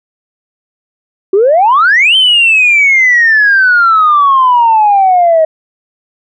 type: exponential two-way sweep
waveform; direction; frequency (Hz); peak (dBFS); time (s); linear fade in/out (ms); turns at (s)
sine; up then down; 370 to 3136 to 627; -3; 1.33-5.45; 5; 2.16
effects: tanh soft clip ceiling 0 dBFS